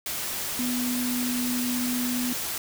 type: tone in noise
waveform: sine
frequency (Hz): 246.9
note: B3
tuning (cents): 0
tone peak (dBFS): -26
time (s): 0.59-2.33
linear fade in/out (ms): 2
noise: white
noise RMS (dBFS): -31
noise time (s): 0.06-2.58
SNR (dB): +2
effects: none